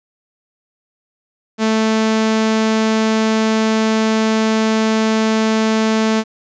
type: tone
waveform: sawtooth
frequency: 220 Hz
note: A3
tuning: in tune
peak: -9 dBFS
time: 1.58-6.24 s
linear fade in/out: 50 ms
effects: resampled to 16000 Hz + 8-bit